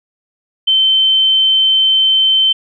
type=tone; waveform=sine; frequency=3090 Hz; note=G7; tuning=26 cents flat; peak=-8 dBFS; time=0.67-2.53 s; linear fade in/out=10 ms; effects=none